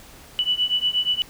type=beating tone pair; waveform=sine; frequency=2960 / 2968.4 Hz; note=F#7 / F#7; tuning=0 / +5 cents; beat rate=8.4 Hz; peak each=-23 / -22 dBFS; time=0.39-1.22 s; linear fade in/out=0 ms; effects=pink hiss -46 dBFS RMS until 1.29 s

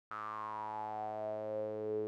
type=tone with band-pass filter sweep; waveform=sawtooth; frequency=107.5 Hz; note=A2; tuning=40 cents flat; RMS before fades=-40 dBFS; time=0.11-2.07 s; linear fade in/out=0 ms; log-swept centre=1300 to 400 Hz; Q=9.9; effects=none

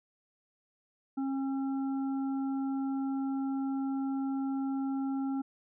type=harmonic tone; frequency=270.5 Hz; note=C#4; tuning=42 cents flat; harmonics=1 / 3 / 5; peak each=-30 / -43 / -50 dBFS; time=1.17-5.42 s; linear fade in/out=10 ms; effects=none

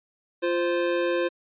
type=tone pair together; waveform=square; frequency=347.7 / 521 Hz; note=F4 / C5; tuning=-8 / -7 cents; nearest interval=perfect fifth; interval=701 cents; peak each=-26 dBFS; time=0.42-1.29 s; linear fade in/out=20 ms; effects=resampled to 8000 Hz

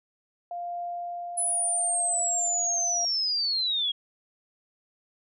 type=tone with tremolo; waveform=sine; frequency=698.5 Hz; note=F5; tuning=in tune; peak=-30 dBFS; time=0.51-3.05 s; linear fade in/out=2 ms; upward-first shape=triangle; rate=0.81 Hz; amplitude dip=35%
type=linear sweep; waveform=sine; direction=down; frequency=10130 to 3259 Hz; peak=-24 dBFS; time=1.37-3.92 s; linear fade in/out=10 ms
effects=none

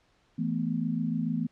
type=chord; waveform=sine; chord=E suspended fourth; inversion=none; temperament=equal; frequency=164.81 / 220 / 246.9 Hz; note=E3 / A3 / B3; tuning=0 / 0 / 0 cents; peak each=-31 dBFS; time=0.38-1.47 s; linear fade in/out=10 ms; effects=pink hiss -67 dBFS RMS until 1.51 s + low-pass 5000 Hz 12 dB/octave

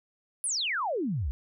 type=exponential sweep; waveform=sine; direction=down; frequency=10830 to 56.3 Hz; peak=-27 dBFS; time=0.44-1.31 s; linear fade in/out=0 ms; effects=none

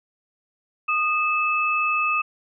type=tone pair together; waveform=sine; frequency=1231 / 2608 Hz; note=D#6 / E7; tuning=-19 / -19 cents; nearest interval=octave + minor second; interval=1300 cents; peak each=-22 dBFS; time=0.88-2.22 s; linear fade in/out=10 ms; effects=none

